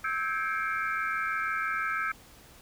sine tone cluster, 1301 / 1566 / 1652 / 2145 / 2329 Hz, E6 / G6 / G#6 / C7 / D7, -23 / -2 / -10 / +42 / -15 cents, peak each -31 / -33 / -37 / -39 / -38 dBFS, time 0.04-2.12 s, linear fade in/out 5 ms, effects pink hiss -54 dBFS RMS until 2.61 s

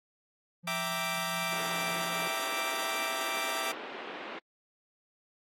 triangle tone with tremolo, 173.2 Hz, F3, 14 cents flat, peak -39 dBFS, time 0.63-2.29 s, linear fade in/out 20 ms, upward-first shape triangle, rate 1.7 Hz, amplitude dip 30%
15% pulse chord, E half-diminished seventh, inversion none, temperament equal, 659.3 / 784 / 932.3 / 1174.7 Hz, E5 / G5 / Bb5 / D6, 0 / 0 / 0 / 0 cents, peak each -30 / -32 / -33 / -29 dBFS, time 0.67-3.72 s, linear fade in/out 5 ms
pink band-pass noise, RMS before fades -42 dBFS, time 1.52-4.39 s, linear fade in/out 5 ms, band 290 to 3100 Hz, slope 24 dB/octave
effects AAC 48 kbps

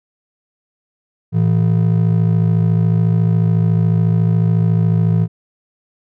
triangle ring-modulated tone, 139.4 Hz, C#3, 10 cents sharp, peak -6 dBFS, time 1.32-5.28 s, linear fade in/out 50 ms, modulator 27 Hz, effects none

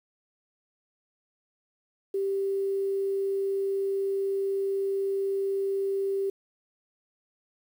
sine tone with quantisation, 392 Hz, G4, in tune, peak -25 dBFS, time 2.14-6.3 s, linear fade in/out 5 ms, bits 9, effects none

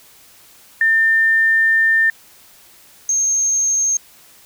sine tone pair in turn, 1800 / 6414 Hz, A6 / G8, +39 / +39 cents, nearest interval octave + minor seventh, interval 2200 cents, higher second, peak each -11 / -14 dBFS, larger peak first, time 0.81-2.1 / 3.09-3.97 s, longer first, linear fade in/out 2 ms, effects white hiss -47 dBFS RMS until 4.45 s

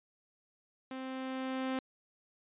sawtooth tone with level ramp, 261.6 Hz, C4, in tune, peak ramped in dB -36 to -28 dBFS, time 0.91-1.79 s, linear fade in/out 2 ms, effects resampled to 8000 Hz

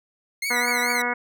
sawtooth tone with vibrato, 2093 Hz, C7, in tune, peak -21 dBFS, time 0.42-1.02 s, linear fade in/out 5 ms, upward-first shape triangle, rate 4.6 Hz, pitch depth 150 cents each way
harmonic tone, 243.2 Hz, B3, 26 cents flat, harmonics 1 / 2 / 3 / 4 / 5 / 6 / 7 / 8 / 9, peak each -33 / -31 / -32 / -30 / -33 / -29 / -33 / -32 / -28 dBFS, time 0.5-1.14 s, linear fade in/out 10 ms
effects none

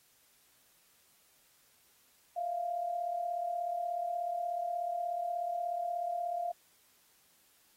sine tone pair together, 661.9 / 698.5 Hz, E5 / F5, +7 / 0 cents, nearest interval minor second, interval 93 cents, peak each -40 / -33 dBFS, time 2.36-6.52 s, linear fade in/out 10 ms, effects white hiss -67 dBFS RMS until 7.76 s + AAC 48 kbps

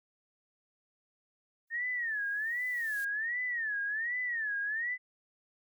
blue noise with exponential growth, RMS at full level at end -47 dBFS, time 1.67-3.05 s, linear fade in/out 5 ms, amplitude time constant 300 ms
sine tone with vibrato, 1805 Hz, A6, 44 cents sharp, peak -31 dBFS, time 1.7-4.98 s, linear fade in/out 50 ms, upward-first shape sine, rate 1.3 Hz, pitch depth 180 cents each way
effects none

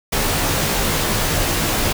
pink noise with comb filter, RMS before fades -19 dBFS, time 0.12-1.93 s, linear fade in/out 10 ms, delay 16 ms, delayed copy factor -0.65, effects none

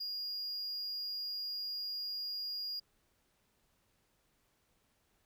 triangle tone, 4848 Hz, D#8, 46 cents flat, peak -36 dBFS, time 0-2.8 s, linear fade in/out 10 ms, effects pink hiss -75 dBFS RMS until 5.25 s

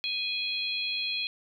harmonic tone, 830.6 Hz, G#5, in tune, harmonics 3 / 4 / 5, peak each -33 / -33 / -33 dBFS, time 0.04-1.27 s, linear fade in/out 0 ms, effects 11-bit

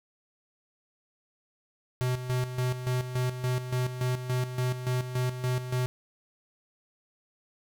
square tone with tremolo, 126.1 Hz, B2, 36 cents sharp, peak -26 dBFS, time 2.01-5.86 s, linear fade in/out 0 ms, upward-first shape square, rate 3.5 Hz, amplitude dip 65%, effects none

